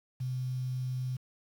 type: tone with quantisation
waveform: sine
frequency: 128 Hz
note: C3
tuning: 38 cents flat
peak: -31 dBFS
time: 0.2-1.17 s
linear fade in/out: 10 ms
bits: 9
effects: none